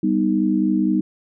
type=chord; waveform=sine; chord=G augmented; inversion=none; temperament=equal; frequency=196 / 246.9 / 311.1 Hz; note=G3 / B3 / D#4; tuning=0 / 0 / 0 cents; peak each=-20 / -22 / -19 dBFS; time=0.03-1.01 s; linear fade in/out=5 ms; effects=none